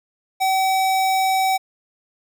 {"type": "tone", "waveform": "square", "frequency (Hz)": 763, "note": "G5", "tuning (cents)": -47, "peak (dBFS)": -17, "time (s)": [0.4, 1.58], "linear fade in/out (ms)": 20, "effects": []}